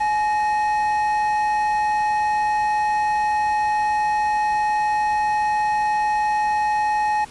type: tone pair together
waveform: triangle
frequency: 846.4 / 1846 Hz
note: G#5 / A#6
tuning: +33 / -17 cents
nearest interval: octave + minor second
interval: 1350 cents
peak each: -16 / -28 dBFS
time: 0-7.25 s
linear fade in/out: 10 ms
effects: pink hiss -43 dBFS RMS until 7.3 s + resampled to 24000 Hz